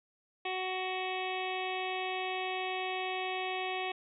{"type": "harmonic tone with a mistuned harmonic", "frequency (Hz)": 372.4, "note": "F#4", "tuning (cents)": 11, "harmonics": [1, 2, 3, 5, 6, 7, 8, 9, 10], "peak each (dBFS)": [-39, -37, -44, -45, -43, -41, -48, -45, -50], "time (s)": [0.45, 3.92], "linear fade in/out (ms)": 5, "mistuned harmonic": 9, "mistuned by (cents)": -16, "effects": []}